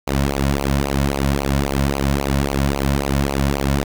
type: tone with flanger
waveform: sawtooth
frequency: 69.3 Hz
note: C#2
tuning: in tune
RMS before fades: -19 dBFS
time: 0.07-3.84 s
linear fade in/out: 5 ms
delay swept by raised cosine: 0.55 to 2.55 ms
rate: 3.7 Hz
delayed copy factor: -0.85
effects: 7-bit